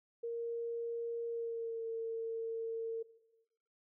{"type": "tone with pitch glide", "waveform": "sine", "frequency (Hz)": [466.2, 454], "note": ["A#4", "A#4"], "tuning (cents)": [0, -46], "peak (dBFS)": -36, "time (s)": [0.23, 3.03], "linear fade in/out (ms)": 10, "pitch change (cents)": -46, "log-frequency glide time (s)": [1.27, 1.86], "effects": ["noise-tail reverb RT60 1.0 s tail -17 dB re dry"]}